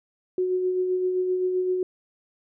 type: tone with tremolo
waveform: sine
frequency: 367.4 Hz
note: F#4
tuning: 12 cents flat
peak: -20 dBFS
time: 0.38-1.83 s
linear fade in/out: 2 ms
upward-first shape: sine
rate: 7.7 Hz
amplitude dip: 35%
effects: none